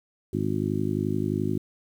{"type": "harmonic tone", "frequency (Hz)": 51.5, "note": "G#1", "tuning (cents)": -14, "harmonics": [2, 3, 4, 5, 6, 7], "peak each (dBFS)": [-31, -31, -31, -31, -31, -31], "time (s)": [0.33, 1.58], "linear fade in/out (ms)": 5, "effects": ["9-bit"]}